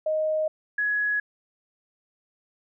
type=tone pair in turn; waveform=sine; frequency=623 / 1679.1 Hz; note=D#5 / G#6; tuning=+2 / +19 cents; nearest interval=octave + perfect fourth; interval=1717 cents; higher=second; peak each=-22 dBFS; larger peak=neither; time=0.06-0.48 / 0.78-1.2 s; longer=neither; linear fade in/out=5 ms; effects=none